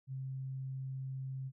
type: tone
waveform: sine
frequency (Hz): 132.7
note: C3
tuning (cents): +25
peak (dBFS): -38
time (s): 0.07-1.52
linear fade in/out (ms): 50
effects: none